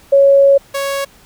sine / sawtooth tone pair in turn, 554.4 / 554.4 Hz, C#5 / C#5, 0 / 0 cents, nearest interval unison, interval 0 cents, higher neither, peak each -5 / -13 dBFS, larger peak first, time 0.12-0.58 / 0.74-1.05 s, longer first, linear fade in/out 10 ms, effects pink hiss -46 dBFS RMS until 1.25 s

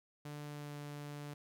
sawtooth tone with pitch glide, 147.4 to 145.96 Hz, D3 to D3, +7 to -10 cents, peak -40 dBFS, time 0.25-1.34 s, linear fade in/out 5 ms, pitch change -17 cents, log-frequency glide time 0.44-0.76 s, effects none

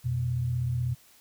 sine tone pair together, 87.31 / 123.47 Hz, F2 / B2, 0 / 0 cents, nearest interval tritone, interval 600 cents, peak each -34 / -26 dBFS, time 0.04-0.95 s, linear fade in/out 20 ms, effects white hiss -58 dBFS RMS until 1.2 s

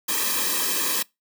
white noise with comb filter, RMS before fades -24 dBFS, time 0.08-1.03 s, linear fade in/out 10 ms, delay 1.4 ms, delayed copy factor -0.95, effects noise-tail reverb RT60 0.2 s tail -24 dB re dry + high-pass 200 Hz 12 dB/octave

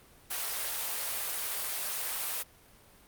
white high-pass noise, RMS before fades -34 dBFS, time 0.3-2.43 s, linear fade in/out 10 ms, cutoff 470 Hz, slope 24 dB/octave, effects pink hiss -58 dBFS RMS until 3.07 s + Opus 32 kbps

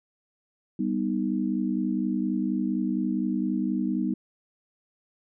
sine chord, G augmented, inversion none, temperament equal, 196 / 246.9 / 311.1 Hz, G3 / B3 / D#4, 0 / 0 / 0 cents, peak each -28 / -28 / -29 dBFS, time 0.79-4.14 s, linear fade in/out 5 ms, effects none

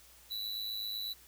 square tone with amplitude modulation, 3951 Hz, B7, in tune, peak -34 dBFS, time 0.3-1.14 s, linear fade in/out 20 ms, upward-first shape sine, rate 108 Hz, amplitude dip 60%, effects added 60 Hz sine -65 dBFS peak until 1.27 s + white hiss -59 dBFS RMS until 1.27 s

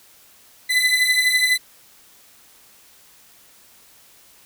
30% pulse beating tone pair, 2000 / 2012 Hz, B6 / B6, +21 / +32 cents, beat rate 12 Hz, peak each -17 / -15 dBFS, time 0.69-1.58 s, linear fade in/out 20 ms, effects white hiss -51 dBFS RMS until 4.45 s

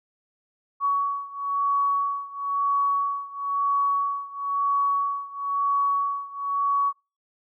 sine beating tone pair, 1124 / 1125 Hz, C#6 / C#6, +24 / +25 cents, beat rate 1 Hz, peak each -24 / -26 dBFS, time 0.8-6.93 s, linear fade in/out 50 ms, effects noise-tail reverb RT60 0.3 s tail -21 dB re dry

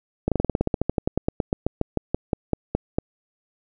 slowing click train, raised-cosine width 2 ms, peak -7 dBFS, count 26, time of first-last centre 0.28-2.985 s, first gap 37 ms, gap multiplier 1.08, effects none

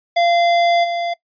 square tone with level steps, 689 Hz, F5, 24 cents flat, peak -13 / -20 dBFS, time 0.16-1.14 s, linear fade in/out 10 ms, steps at 0.83 s, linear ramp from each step 20 ms, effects noise-tail reverb RT60 0.1 s tail -21 dB re dry + resampled to 11025 Hz

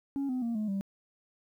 sine tone with pitch steps, 277.2 / 254.2 / 233.1 / 213.8 / 196.01 Hz, C#4 / C4 / A#3 / A3 / G3, 0 / -50 / 0 / -49 / 0 cents, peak -27 dBFS, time 0.16-0.81 s, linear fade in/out 0 ms, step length 130 ms, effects tanh soft clip ceiling -28 dBFS + 11-bit

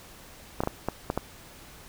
clicks, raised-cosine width 1 ms, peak -12 dBFS, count 6, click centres 0.605 / 0.636 / 0.674 / 0.886 / 1.101 / 1.176 s, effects pink hiss -49 dBFS RMS until 1.88 s

